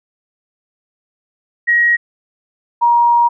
sine tone pair in turn, 1895 / 947.5 Hz, A#6 / A#5, +28 / +28 cents, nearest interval octave, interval 1200 cents, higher first, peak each -9 / -8 dBFS, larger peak second, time 1.67-1.97 / 2.81-3.29 s, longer second, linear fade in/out 20 ms, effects none

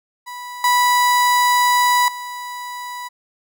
35% pulse tone with level steps, 983 Hz, B5, 8 cents flat, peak -28 / -11 / -26 dBFS, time 0.26-3.09 s, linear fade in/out 20 ms, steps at 0.64 / 2.08 s, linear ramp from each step 2 ms, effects none

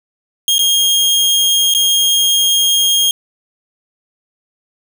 sawtooth tone with dropouts, 3241 Hz, G#7, 43 cents flat, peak -7 dBFS, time 0.48-3.11 s, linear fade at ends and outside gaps 1 ms, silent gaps 0.582-0.591 / 1.739-1.748 s, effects none

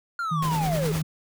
triangle linear sweep, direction down, 1418 to 397.4 Hz, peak -24 dBFS, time 0.19-0.92 s, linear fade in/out 2 ms
sine tone with vibrato, 158.8 Hz, D#3, 36 cents sharp, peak -24 dBFS, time 0.31-1.03 s, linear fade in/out 10 ms, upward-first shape square, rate 9.8 Hz, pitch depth 35 cents each way
pink noise with tremolo, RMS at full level -31 dBFS, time 0.42-1.02 s, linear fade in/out 5 ms, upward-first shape triangle, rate 9.7 Hz, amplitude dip 60%
effects none

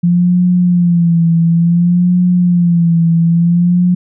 sine tone with vibrato, 172.7 Hz, F3, 19 cents flat, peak -7 dBFS, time 0.03-3.95 s, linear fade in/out 10 ms, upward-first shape sine, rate 0.57 Hz, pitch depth 65 cents each way, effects none

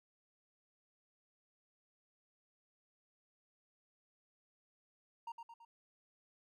triangle tone with echo, 928 Hz, A#5, 8 cents flat, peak -40 dBFS, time 5.27-5.32 s, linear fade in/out 5 ms, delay 110 ms, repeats 3, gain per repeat -5 dB, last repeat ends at 5.65 s, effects none

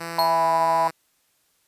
5% pulse tone with pitch glide, 167.3 to 162.16 Hz, E3 to E3, +26 to -28 cents, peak -19 dBFS, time 0-0.91 s, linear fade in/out 10 ms, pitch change -54 cents, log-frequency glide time 0.32-0.45 s
sine chord, E major, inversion none, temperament just, 659.3 / 824.1 / 988.9 Hz, E5 / G#5 / B5, 0 / -14 / +2 cents, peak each -24 / -23 / -20 dBFS, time 0.18-0.88 s, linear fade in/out 5 ms
45% pulse tone with exponential decay, 4286 Hz, C8, 41 cents sharp, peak -21 dBFS, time 0.19-0.44 s, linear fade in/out 0 ms, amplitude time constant 53 ms
effects white hiss -66 dBFS RMS until 1.67 s + resampled to 32000 Hz

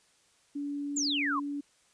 sine tone, 286.5 Hz, D4, 43 cents flat, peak -32 dBFS, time 0.55-1.61 s, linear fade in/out 10 ms
sine exponential sweep, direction down, 7520 to 984 Hz, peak -28 dBFS, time 0.96-1.4 s, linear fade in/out 10 ms
effects white hiss -66 dBFS RMS until 1.93 s + resampled to 22050 Hz

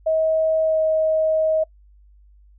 sine tone with pitch glide, 637 to 631.9 Hz, D#5 to D#5, +41 to +27 cents, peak -16 dBFS, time 0.06-1.64 s, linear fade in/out 10 ms, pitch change -14 cents, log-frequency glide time 0.63-0.8 s, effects noise-tail reverb RT60 0.1 s tail -24 dB re dry + added 50 Hz sine -48 dBFS peak until 2.58 s

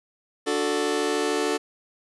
sawtooth chord, D major, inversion none, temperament just, 293.7 / 367.1 / 440.5 Hz, D4 / F#4 / A4, 0 / -14 / +2 cents, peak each -24 / -24 / -21 dBFS, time 0.46-1.58 s, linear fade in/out 20 ms, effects resampled to 24000 Hz + 9-bit

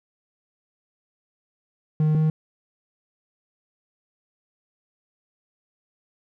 triangle tone pair in turn, 154.3 / 156.36 Hz, D#3 / D#3, -14 / +9 cents, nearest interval unison, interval 23 cents, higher second, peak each -15 dBFS, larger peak neither, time 2-2.15 / 2.15-2.3 s, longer neither, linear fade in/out 2 ms, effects none

